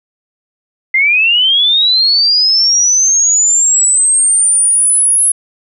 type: linear sweep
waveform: sine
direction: up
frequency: 2057 to 10780 Hz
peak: -7 dBFS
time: 0.94-5.32 s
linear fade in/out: 5 ms
effects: none